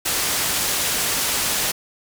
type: low-pass noise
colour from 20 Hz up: white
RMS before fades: -22 dBFS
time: 0.05-1.72 s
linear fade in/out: 10 ms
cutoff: 12000 Hz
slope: 12 dB/octave
effects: none